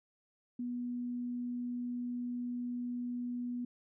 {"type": "tone", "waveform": "sine", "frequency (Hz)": 244, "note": "B3", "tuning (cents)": -21, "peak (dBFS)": -35, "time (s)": [0.59, 3.65], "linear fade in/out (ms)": 5, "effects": []}